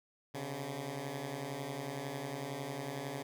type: beating tone pair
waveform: 10% pulse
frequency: 130.9 / 141.9 Hz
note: C3 / C#3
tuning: +1 / +41 cents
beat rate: 11 Hz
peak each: -35 / -32 dBFS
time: 0.34-3.23 s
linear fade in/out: 10 ms
effects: none